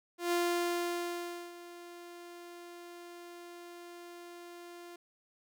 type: tone with ADSR envelope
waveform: sawtooth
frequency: 347.7 Hz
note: F4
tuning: 8 cents flat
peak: -24 dBFS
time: 0.18-4.96 s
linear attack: 140 ms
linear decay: 1200 ms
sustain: -19 dB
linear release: 4 ms
effects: none